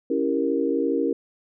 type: chord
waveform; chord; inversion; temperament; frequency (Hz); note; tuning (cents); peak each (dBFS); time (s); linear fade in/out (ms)
sine; C# diminished seventh; none; equal; 277.2 / 329.6 / 392 / 466.2; C#4 / E4 / G4 / Bb4; 0 / 0 / 0 / 0; -25 / -26 / -28 / -25; 0.1-1.13; 5
effects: none